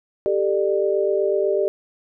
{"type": "chord", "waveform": "sine", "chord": "G suspended second", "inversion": "none", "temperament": "equal with one note detuned", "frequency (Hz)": [392, 440, 598.6], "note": ["G4", "A4", "D5"], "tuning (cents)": [0, 0, 33], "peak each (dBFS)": [-20, -24, -22], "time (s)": [0.26, 1.68], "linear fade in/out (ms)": 0, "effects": []}